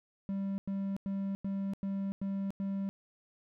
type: tone bursts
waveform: triangle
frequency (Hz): 196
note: G3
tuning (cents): 0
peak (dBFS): -30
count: 7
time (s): 0.29-2.89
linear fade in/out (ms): 0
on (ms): 290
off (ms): 95
effects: none